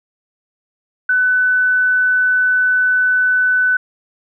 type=tone; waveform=sine; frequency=1500 Hz; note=F#6; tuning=23 cents sharp; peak=-11 dBFS; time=1.09-3.77 s; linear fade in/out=5 ms; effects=none